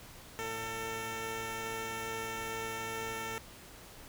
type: tone pair together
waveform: 10% pulse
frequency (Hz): 112.56 / 447.9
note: A2 / A4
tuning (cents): +40 / +31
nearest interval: 2 octaves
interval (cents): 2391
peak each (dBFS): -37 / -29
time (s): 0.39-3.38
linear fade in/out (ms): 0
effects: pink hiss -52 dBFS RMS until 4.08 s